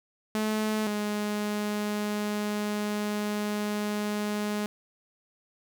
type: tone pair in turn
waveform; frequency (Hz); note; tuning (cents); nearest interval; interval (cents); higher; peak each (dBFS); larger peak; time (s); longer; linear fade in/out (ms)
sawtooth; 215.6 / 208.7; A3 / G#3; -35 / +9; minor second; 56; first; -22 / -24; first; 0.35-0.87 / 0.87-4.66; second; 0
effects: none